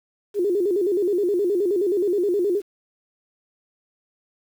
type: tone with vibrato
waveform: sine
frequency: 380.4 Hz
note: F#4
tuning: 48 cents sharp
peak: -18 dBFS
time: 0.34-2.62 s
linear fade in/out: 50 ms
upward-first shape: square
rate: 9.5 Hz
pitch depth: 130 cents each way
effects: 8-bit